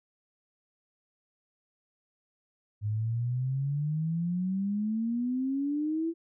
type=exponential sweep; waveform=sine; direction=up; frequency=103.1 to 336.6 Hz; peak=-27 dBFS; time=2.81-6.14 s; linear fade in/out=50 ms; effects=none